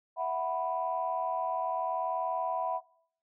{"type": "chord", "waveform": "sine", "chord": "E suspended second", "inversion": "none", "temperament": "equal", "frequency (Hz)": [659.3, 740, 987.8], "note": ["E5", "F#5", "B5"], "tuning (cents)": [0, 0, 0], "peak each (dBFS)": -33, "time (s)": [0.16, 2.81], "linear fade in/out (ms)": 50, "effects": ["noise-tail reverb RT60 0.6 s tail -21 dB re dry", "tanh soft clip ceiling -19 dBFS"]}